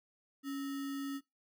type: tone with sample-and-hold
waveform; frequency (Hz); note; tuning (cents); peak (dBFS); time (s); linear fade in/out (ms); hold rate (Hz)
sine; 277.2; C#4; 0; -36; 0.43-1.21; 50; 1575
effects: noise-tail reverb RT60 0.2 s tail -19 dB re dry